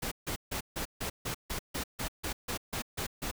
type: noise bursts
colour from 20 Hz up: pink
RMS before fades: -35 dBFS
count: 14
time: 0.02-3.314 s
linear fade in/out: 10 ms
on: 96 ms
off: 150 ms
effects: none